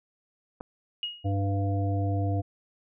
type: clicks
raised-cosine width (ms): 1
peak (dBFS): -32 / -23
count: 2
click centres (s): 0.605 / 0.609
type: tone with exponential decay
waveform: sine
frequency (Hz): 2879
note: F#7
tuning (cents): -48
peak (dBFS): -26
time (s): 1.03-1.32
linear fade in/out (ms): 1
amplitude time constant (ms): 63
type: harmonic tone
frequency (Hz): 98.9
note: G2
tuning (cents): +16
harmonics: 1 / 3 / 5 / 7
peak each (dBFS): -25 / -33 / -38 / -35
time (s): 1.24-2.42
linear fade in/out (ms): 20
effects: none